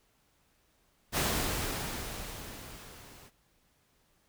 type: noise with level ramp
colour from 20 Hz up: pink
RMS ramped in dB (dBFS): -28 to -54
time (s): 1.12-3.31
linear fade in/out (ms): 50
effects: pink hiss -70 dBFS RMS until 4.28 s